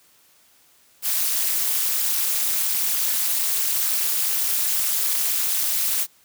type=noise with amplitude modulation; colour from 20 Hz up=blue; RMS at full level=-18 dBFS; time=1.02-6.07 s; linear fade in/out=50 ms; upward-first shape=sine; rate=240 Hz; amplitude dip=100%; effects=white hiss -57 dBFS RMS until 6.24 s + high-pass 60 Hz 12 dB/octave